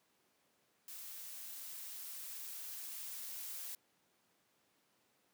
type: noise with level ramp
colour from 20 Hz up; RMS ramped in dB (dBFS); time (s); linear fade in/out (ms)
blue; -49 to -45; 0.88-3.75; 2
effects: pink hiss -75 dBFS RMS until 5.33 s + high-pass 200 Hz 12 dB/octave